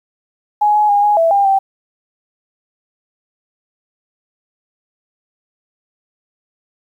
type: tone with pitch steps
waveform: sine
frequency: 836 / 842 / 815 / 831 / 661 / 800 / 779 Hz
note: G#5 / G#5 / G#5 / G#5 / E5 / G5 / G5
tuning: +11 / +24 / -33 / +1 / +5 / +35 / -11 cents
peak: -9 dBFS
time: 0.61-1.59 s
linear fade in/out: 10 ms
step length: 140 ms
effects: 8-bit